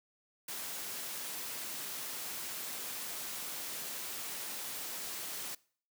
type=noise; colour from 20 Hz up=white; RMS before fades=-41 dBFS; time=0.48-5.55 s; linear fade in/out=5 ms; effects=noise-tail reverb RT60 0.5 s tail -23 dB re dry + high-pass 150 Hz 12 dB/octave